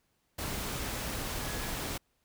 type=tone in noise; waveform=sine; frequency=1680 Hz; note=G#6; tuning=19 cents sharp; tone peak=-47 dBFS; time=1.4-1.72 s; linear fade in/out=10 ms; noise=pink; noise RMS=-36 dBFS; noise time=0.38-1.98 s; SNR=-14 dB; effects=pink hiss -75 dBFS RMS until 2.24 s